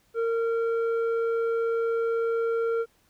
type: tone with low-pass filter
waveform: square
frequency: 459 Hz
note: A#4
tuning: 27 cents flat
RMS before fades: -26 dBFS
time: 0.14-2.86 s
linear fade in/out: 50 ms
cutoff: 1000 Hz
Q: 6
effects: pink hiss -65 dBFS RMS until 3.09 s